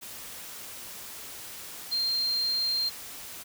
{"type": "tone in noise", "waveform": "sine", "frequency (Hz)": 4186, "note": "C8", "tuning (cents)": 0, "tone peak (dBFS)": -25, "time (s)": [1.91, 2.9], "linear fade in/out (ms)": 20, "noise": "white", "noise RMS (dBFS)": -42, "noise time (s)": [0.01, 3.44], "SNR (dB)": 14, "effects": []}